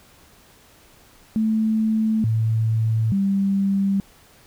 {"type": "tone with pitch steps", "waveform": "sine", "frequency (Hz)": [219.3, 111.5, 196.5], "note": ["A3", "A2", "G3"], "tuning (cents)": [-6, 23, 4], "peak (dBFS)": -17, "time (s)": [1.36, 4], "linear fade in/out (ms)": 0, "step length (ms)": 880, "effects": ["pink hiss -52 dBFS RMS until 4.46 s"]}